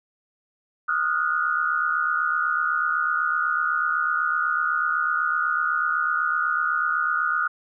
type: tone cluster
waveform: sine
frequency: 1237 / 1402 / 1470 Hz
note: D#6 / F6 / F#6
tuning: -10 / +6 / -12 cents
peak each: -25 dBFS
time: 0.88-7.48 s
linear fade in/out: 10 ms
effects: none